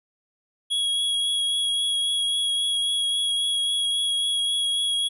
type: tone with vibrato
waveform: square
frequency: 3324 Hz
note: G#7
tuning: 1 cent sharp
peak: -22 dBFS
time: 0.7-5.09 s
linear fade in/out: 20 ms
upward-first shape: triangle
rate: 3.7 Hz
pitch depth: 14 cents each way
effects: resampled to 24000 Hz